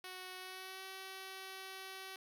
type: tone with pitch glide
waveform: 5% pulse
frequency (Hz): 370 to 381.3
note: F#4 to G4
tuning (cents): 0 to -48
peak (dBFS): -35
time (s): 0.04-2.16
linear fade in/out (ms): 2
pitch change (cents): +52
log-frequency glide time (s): 0.37-0.84
effects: none